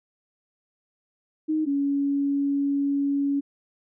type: tone pair in turn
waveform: sine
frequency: 311.1 / 281 Hz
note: D#4 / C#4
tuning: 0 / +24 cents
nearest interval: major second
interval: 176 cents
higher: first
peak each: -21 dBFS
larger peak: neither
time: 1.48-1.66 / 1.66-3.41 s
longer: second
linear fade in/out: 20 ms
effects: none